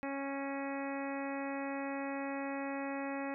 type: harmonic tone with a mistuned harmonic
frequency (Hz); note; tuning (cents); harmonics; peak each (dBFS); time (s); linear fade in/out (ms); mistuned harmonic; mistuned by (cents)
275.9; C#4; -8; 1 / 2 / 3 / 4 / 5 / 6 / 7 / 8 / 9; -39 / -42 / -44 / -49 / -51 / -51 / -48 / -53 / -50; 0.03-3.34; 0; 9; +27
effects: none